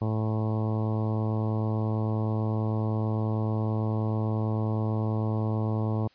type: harmonic tone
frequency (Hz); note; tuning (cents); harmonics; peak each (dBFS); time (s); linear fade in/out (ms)
109.2; A2; -13; 1 / 2 / 3 / 4 / 5 / 6 / 7 / 8 / 9 / 10; -26 / -32 / -36 / -38 / -40 / -42 / -43 / -44 / -45 / -46; 0.01-6.08; 10
effects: white hiss -61 dBFS RMS until 6.14 s + resampled to 11025 Hz